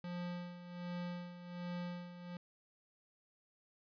square tone with tremolo, 176.2 Hz, F3, 16 cents sharp, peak -40 dBFS, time 0.04-2.37 s, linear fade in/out 2 ms, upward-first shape sine, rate 1.3 Hz, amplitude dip 70%, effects resampled to 11025 Hz

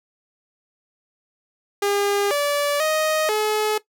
sawtooth tone with pitch steps, 404.5 / 578 / 624 / 427.3 Hz, G#4 / D5 / D#5 / G#4, -46 / -28 / +5 / +49 cents, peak -15 dBFS, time 1.82-3.78 s, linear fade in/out 5 ms, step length 490 ms, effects noise-tail reverb RT60 0.1 s tail -17 dB re dry

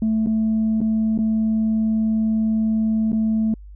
sine tone with dropouts, 220 Hz, A3, in tune, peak -15 dBFS, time 0.02-3.54 s, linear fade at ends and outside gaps 2 ms, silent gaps 0.262-0.27 / 0.806-0.814 / 1.177-1.188 / 3.119-3.129 s, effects tanh soft clip ceiling -14 dBFS + added 50 Hz sine -37 dBFS peak until 3.75 s

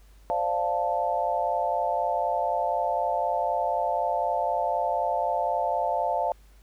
sine chord, D minor seventh, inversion third, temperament equal, 523.3 / 587.3 / 698.5 / 880 Hz, C5 / D5 / F5 / A5, 0 / 0 / 0 / 0 cents, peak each -32 / -30 / -27 / -28 dBFS, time 0.3-6.32 s, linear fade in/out 0 ms, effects added 50 Hz sine -51 dBFS peak until 6.62 s + pink hiss -62 dBFS RMS until 6.62 s

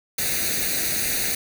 white noise with comb filter, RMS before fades -24 dBFS, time 0.18-1.35 s, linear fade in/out 5 ms, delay 0.47 ms, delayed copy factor +0.8, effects none

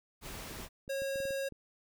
pink noise, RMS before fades -44 dBFS, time 0.21-0.69 s, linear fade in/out 50 ms
clicks, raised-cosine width 3 ms, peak -36 dBFS, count 8, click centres 0.604 / 0.879 / 1.02 / 1.158 / 1.203 / 1.254 / 1.307 / 1.523 s
square tone, 545 Hz, C#5, 29 cents flat, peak -34 dBFS, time 0.89-1.49 s, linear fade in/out 10 ms
effects none

